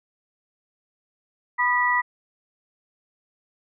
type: tone cluster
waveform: sine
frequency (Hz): 989 / 1222 / 1947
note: B5 / D#6 / B6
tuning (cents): +2 / -32 / -25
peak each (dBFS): -22 / -28 / -21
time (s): 1.58-2.02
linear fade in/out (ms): 20
effects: none